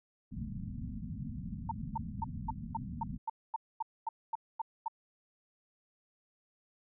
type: low-pass noise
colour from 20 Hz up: white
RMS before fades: -41 dBFS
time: 0.31-3.18 s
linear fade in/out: 10 ms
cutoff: 250 Hz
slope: 96 dB/octave
type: tone bursts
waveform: sine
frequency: 902 Hz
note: A5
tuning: 43 cents sharp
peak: -31 dBFS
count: 13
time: 1.69-4.882 s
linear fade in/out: 5 ms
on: 24 ms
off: 240 ms
effects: none